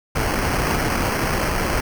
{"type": "noise with sample-and-hold", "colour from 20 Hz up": "pink", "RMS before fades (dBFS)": -21, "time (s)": [0.15, 1.81], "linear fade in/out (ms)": 10, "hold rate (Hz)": 3675, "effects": []}